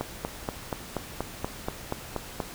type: click train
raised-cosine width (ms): 1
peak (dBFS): -14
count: 11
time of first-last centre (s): 0.01-2.402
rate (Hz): 4.18
effects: pink hiss -42 dBFS RMS until 2.54 s